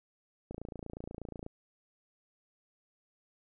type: click train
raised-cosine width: 2 ms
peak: -28 dBFS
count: 28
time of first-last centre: 0.51-1.464 s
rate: 28.3 Hz
effects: none